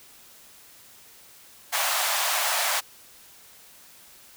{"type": "high-pass noise", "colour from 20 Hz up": "pink", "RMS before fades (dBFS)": -25, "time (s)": [1.72, 2.81], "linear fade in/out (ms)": 20, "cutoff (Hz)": 630, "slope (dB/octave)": 48, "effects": ["white hiss -51 dBFS RMS until 4.36 s"]}